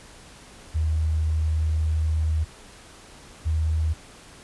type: tone pair in turn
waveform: sine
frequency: 78.6 / 79.06 Hz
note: D#2 / D#2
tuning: +18 / +28 cents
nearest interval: unison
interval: 10 cents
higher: second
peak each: -20 / -20 dBFS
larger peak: neither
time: 0.74-2.45 / 3.45-3.94 s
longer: first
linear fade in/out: 20 ms
effects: pink hiss -47 dBFS RMS until 4.43 s + resampled to 24000 Hz